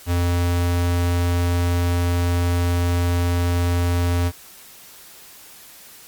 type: tone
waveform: square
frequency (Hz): 87.31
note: F2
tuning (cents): 0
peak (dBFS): -18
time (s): 0.06-4.32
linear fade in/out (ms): 50
effects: white hiss -44 dBFS RMS until 6.07 s + Opus 48 kbps